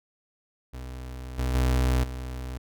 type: tone with level steps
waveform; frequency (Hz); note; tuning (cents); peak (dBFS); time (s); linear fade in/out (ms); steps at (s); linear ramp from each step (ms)
35% pulse; 63.2; B1; +41; -34 / -23 / -19 / -31; 0.73-2.58; 10; 1.38 / 1.54 / 2.03; 10
effects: none